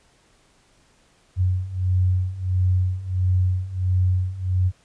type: beating tone pair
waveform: sine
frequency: 91 / 92.5 Hz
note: F#2 / F#2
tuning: -28 / 0 cents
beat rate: 1.5 Hz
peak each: -23 / -20 dBFS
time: 1.36-4.72 s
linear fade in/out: 50 ms
effects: pink hiss -59 dBFS RMS until 4.84 s + resampled to 22050 Hz